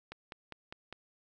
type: click train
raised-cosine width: 0.3 ms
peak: -27 dBFS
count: 5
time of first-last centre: 0.12-0.926 s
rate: 4.96 Hz
effects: none